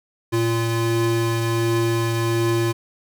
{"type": "tone pair together", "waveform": "square", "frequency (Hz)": [115.26, 344.4], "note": ["A#2", "F4"], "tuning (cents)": [-19, -24], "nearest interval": "octave + perfect fifth", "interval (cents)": 1895, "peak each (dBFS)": -22, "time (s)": [0.32, 2.73], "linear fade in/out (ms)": 20, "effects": []}